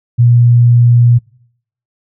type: tone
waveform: sine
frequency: 120 Hz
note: B2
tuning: 49 cents flat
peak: -4 dBFS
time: 0.18-1.19 s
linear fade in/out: 20 ms
effects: noise-tail reverb RT60 0.7 s tail -25 dB re dry